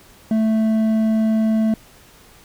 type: tone with hard clipping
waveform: triangle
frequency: 220 Hz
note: A3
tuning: in tune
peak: -16 dBFS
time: 0.31-1.74 s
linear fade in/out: 2 ms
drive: 9 dB
effects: pink hiss -48 dBFS RMS until 2.44 s